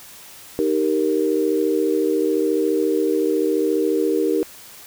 sine chord, Eb major, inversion none, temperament equal, 311.1 / 392 / 466.2 Hz, Eb4 / G4 / Bb4, 0 / 0 / 0 cents, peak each -21 dBFS, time 0.59-4.43 s, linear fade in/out 0 ms, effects white hiss -42 dBFS RMS until 4.86 s

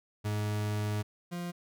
40% pulse tone pair in turn, 105.1 / 174.72 Hz, G#2 / F3, +21 / +1 cents, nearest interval major sixth, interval 880 cents, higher second, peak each -29 / -34 dBFS, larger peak first, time 0.24-1.03 / 1.31-1.52 s, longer first, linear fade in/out 20 ms, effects none

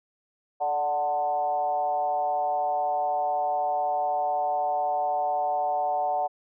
sine tone with frequency modulation, 740 Hz, F#5, in tune, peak -23 dBFS, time 0.6-6.28 s, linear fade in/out 20 ms, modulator 154 Hz, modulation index 0.88, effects none

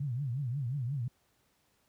sine tone with vibrato, 130.81 Hz, C3, in tune, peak -31 dBFS, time 0-1.08 s, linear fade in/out 5 ms, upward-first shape triangle, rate 5.6 Hz, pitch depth 250 cents each way, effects pink hiss -72 dBFS RMS until 1.88 s + high-pass 60 Hz 12 dB/octave

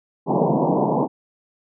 pink band-pass noise, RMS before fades -19 dBFS, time 0.26-1.08 s, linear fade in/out 50 ms, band 140 to 1000 Hz, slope 96 dB/octave, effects none

